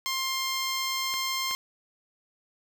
10% pulse tone, 1058 Hz, C6, 19 cents sharp, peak -19 dBFS, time 0.06-1.55 s, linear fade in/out 0 ms
clicks, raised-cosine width 0.3 ms, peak -23 dBFS, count 2, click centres 1.14 / 1.511 s
effects none

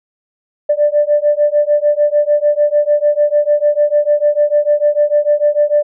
sine beating tone pair, 587.3 / 594 Hz, D5 / D5, 0 / +20 cents, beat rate 6.7 Hz, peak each -12 dBFS, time 0.69-5.83 s, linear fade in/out 10 ms, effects tanh soft clip ceiling -2 dBFS

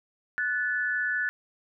sine tone pair together, 1480 / 1734.9 Hz, F#6 / A6, 0 / -25 cents, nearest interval minor third, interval 275 cents, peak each -28 dBFS, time 0.38-1.29 s, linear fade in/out 0 ms, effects none

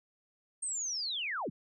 sine linear sweep, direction down, 8640 to 98 Hz, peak -33 dBFS, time 0.62-1.5 s, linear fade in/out 10 ms, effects none

